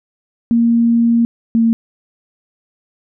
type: tone pair in turn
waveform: sine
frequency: 233.1 / 228.4 Hz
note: A#3 / A#3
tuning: 0 / -35 cents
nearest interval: unison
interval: 35 cents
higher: first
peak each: -9 dBFS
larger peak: neither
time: 0.51-1.25 / 1.55-1.73 s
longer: first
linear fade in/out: 0 ms
effects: none